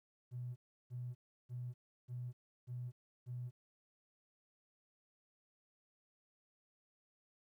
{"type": "tone bursts", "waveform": "triangle", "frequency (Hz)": 123.3, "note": "B2", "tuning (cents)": -2, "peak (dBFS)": -37, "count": 6, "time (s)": [0.31, 3.51], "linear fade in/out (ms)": 50, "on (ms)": 250, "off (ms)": 340, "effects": ["tanh soft clip ceiling -39 dBFS", "13-bit"]}